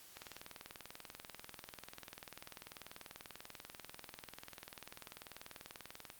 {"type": "click train", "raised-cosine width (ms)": 0.2, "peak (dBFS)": -30, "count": 122, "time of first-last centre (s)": [0.17, 6.101], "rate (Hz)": 20.4, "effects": ["white hiss -59 dBFS RMS until 6.19 s", "Opus 48 kbps"]}